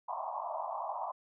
white band-pass noise, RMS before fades -38 dBFS, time 0.08-1.12 s, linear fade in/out 10 ms, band 610 to 1100 Hz, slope 96 dB/octave, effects none

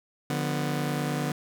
sawtooth chord, B diminished, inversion first, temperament just, 148.16 / 177.8 / 246.9 Hz, D3 / F3 / B3, +16 / +31 / 0 cents, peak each -25 / -31 / -28 dBFS, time 0.3-1.32 s, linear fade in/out 2 ms, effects none

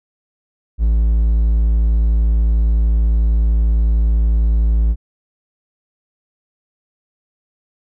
triangle tone, 55.4 Hz, A1, 13 cents sharp, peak -9 dBFS, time 0.78-4.96 s, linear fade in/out 50 ms, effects none

